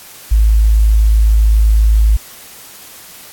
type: tone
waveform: sine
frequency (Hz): 53.8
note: A1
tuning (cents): -38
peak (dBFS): -6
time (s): 0.31-2.17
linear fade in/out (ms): 10
effects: white hiss -36 dBFS RMS until 3.32 s + AAC 64 kbps